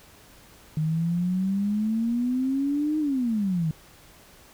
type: exponential two-way sweep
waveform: sine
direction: up then down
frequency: 153.2 to 311.1 to 153.2 Hz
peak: -22 dBFS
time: 0.77-3.71 s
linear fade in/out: 2 ms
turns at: 2.99 s
effects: pink hiss -52 dBFS RMS until 4.53 s